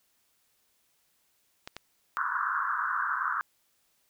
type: clicks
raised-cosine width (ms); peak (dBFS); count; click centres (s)
0.2; -21; 2; 1.675 / 1.766
type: band-pass noise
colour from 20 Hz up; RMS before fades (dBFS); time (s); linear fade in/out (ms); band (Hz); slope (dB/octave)
white; -30; 2.17-3.41; 0; 1000 to 1600; 96
effects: white hiss -71 dBFS RMS until 4.09 s